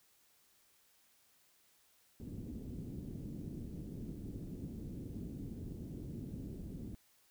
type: low-pass noise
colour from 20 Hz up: white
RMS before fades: -45 dBFS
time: 2.2-6.95 s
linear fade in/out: 0 ms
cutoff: 290 Hz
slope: 24 dB/octave
effects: white hiss -70 dBFS RMS until 7.3 s